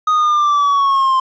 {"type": "linear sweep", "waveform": "triangle", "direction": "down", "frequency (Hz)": [1251, 1043], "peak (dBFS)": -9, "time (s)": [0.07, 1.2], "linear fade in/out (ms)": 5, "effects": ["resampled to 16000 Hz", "8-bit"]}